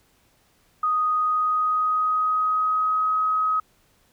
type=tone with pitch glide; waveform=sine; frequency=1244.5 to 1267.7 Hz; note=D#6 to D#6; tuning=0 to +32 cents; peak=-19 dBFS; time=0.83-3.6 s; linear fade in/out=5 ms; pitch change=+32 cents; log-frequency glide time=1.13-3.15 s; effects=pink hiss -62 dBFS RMS until 4.12 s